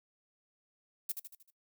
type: noise with echo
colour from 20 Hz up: violet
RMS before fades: -34 dBFS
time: 1.09-1.12 s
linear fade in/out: 5 ms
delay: 77 ms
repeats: 5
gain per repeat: -6 dB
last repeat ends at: 1.505 s
effects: noise-tail reverb RT60 0.1 s tail -19 dB re dry